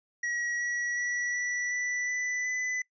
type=tone with pitch steps; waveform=square; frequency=1914 / 1928.4 / 1943 / 1957.6 / 1972.4 / 1987.2 / 2002 Hz; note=A#6 / B6 / B6 / B6 / B6 / B6 / B6; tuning=+45 / -42 / -29 / -16 / -3 / +10 / +23 cents; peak=-30 dBFS; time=0.23-2.82 s; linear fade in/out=5 ms; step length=370 ms; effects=noise-tail reverb RT60 0.1 s tail -21 dB re dry + resampled to 16000 Hz